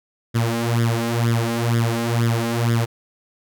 sawtooth tone with flanger, 116.54 Hz, A#2, in tune, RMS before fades -20 dBFS, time 0.34-2.86 s, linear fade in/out 20 ms, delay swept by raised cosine 0.57 to 3.77 ms, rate 2.1 Hz, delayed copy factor +0.8, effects none

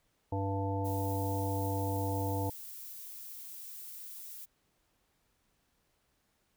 harmonic tone, 98 Hz, G2, in tune, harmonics 1 / 3 / 5 / 7 / 9, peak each -33 / -38 / -39 / -42 / -39 dBFS, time 0.32-2.5 s, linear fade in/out 5 ms
violet noise, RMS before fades -46 dBFS, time 0.84-4.46 s, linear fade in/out 20 ms
effects pink hiss -75 dBFS RMS until 6.56 s

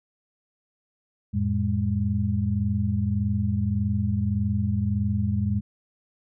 sine tone cluster, 88.9 / 110.6 / 204.3 Hz, F2 / A2 / G#3, +31 / +9 / -28 cents, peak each -26 dBFS, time 1.33-5.61 s, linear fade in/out 20 ms, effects none

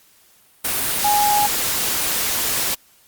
sine tone in noise, 828 Hz, G#5, 5 cents flat, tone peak -15 dBFS, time 1.04-1.47 s, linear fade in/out 10 ms, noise white, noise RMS -21 dBFS, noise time 0.64-2.75 s, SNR +3 dB, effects white hiss -54 dBFS RMS until 3.07 s + Opus 48 kbps

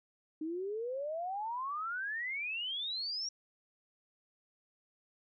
sine exponential sweep, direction up, 304.7 to 5700 Hz, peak -35 dBFS, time 0.41-3.29 s, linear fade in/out 5 ms, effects none

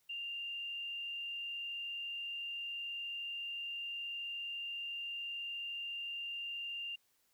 sine tone with frequency modulation, 2794 Hz, F7, in tune, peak -39 dBFS, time 0.09-6.96 s, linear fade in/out 10 ms, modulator 39.2 Hz, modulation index 0.7, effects white hiss -75 dBFS RMS until 7.33 s

